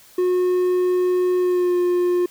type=tone with pitch glide; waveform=triangle; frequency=362.6 to 355.5 Hz; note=F#4 to F4; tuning=-35 to +31 cents; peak=-14 dBFS; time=0.18-2.26 s; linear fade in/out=5 ms; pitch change=-34 cents; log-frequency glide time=1.38-1.76 s; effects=white hiss -49 dBFS RMS until 2.3 s